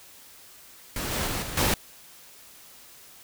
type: noise with level steps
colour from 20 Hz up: pink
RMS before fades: -31 / -28 / -30 / -35 / -23 dBFS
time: 0.96-1.74 s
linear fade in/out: 2 ms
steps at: 1.11 / 1.27 / 1.42 / 1.57 s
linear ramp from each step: 5 ms
effects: white hiss -50 dBFS RMS until 3.23 s